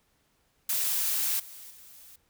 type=noise with level steps; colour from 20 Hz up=blue; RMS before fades=-28 / -46 / -51 dBFS; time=0.69-2.16 s; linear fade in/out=5 ms; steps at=1.39 / 1.7 s; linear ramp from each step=10 ms; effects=pink hiss -70 dBFS RMS until 2.29 s